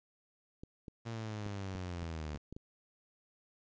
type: clicks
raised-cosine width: 3 ms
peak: -33 dBFS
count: 8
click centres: 0.635 / 0.882 / 1.464 / 1.753 / 2.028 / 2.349 / 2.526 / 2.565 s
type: linear sweep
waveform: sawtooth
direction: down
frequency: 116.54 to 73 Hz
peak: -35 dBFS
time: 1.05-2.38 s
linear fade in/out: 20 ms
effects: resampled to 16000 Hz + 11-bit